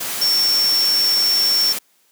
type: tone in noise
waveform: sine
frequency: 5450 Hz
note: F8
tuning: 43 cents flat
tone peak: -14 dBFS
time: 0.21-1.73 s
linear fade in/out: 10 ms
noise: white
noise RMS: -25 dBFS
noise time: 0-1.79 s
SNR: +8 dB
effects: white hiss -59 dBFS RMS until 2.11 s + high-pass 150 Hz 12 dB/octave